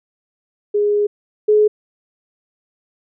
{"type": "tone pair in turn", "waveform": "sine", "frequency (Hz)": [413.8, 423.5], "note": ["G#4", "G#4"], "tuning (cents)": [-6, 34], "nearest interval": "unison", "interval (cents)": 40, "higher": "second", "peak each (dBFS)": [-13, -9], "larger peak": "second", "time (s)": [[0.74, 1.07], [1.48, 1.68]], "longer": "first", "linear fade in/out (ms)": 10, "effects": []}